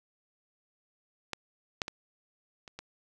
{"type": "clicks", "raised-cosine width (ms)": 0.2, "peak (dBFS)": [-16, -12, -19, -29, -24], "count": 5, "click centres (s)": [1.333, 1.818, 1.881, 2.678, 2.79], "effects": []}